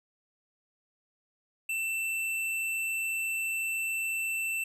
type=tone; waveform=square; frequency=2673 Hz; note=E7; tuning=23 cents sharp; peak=-30 dBFS; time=1.69-4.64 s; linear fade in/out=5 ms; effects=resampled to 32000 Hz + 11-bit